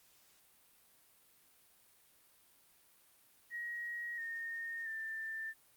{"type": "tone with pitch steps", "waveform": "sine", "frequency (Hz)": [1895, 1837.9, 1782.5], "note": ["A#6", "A#6", "A6"], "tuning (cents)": [28, -25, 22], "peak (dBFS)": -39, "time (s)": [3.5, 5.54], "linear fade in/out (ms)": 50, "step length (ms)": 680, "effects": ["white hiss -67 dBFS RMS until 5.76 s", "Opus 48 kbps"]}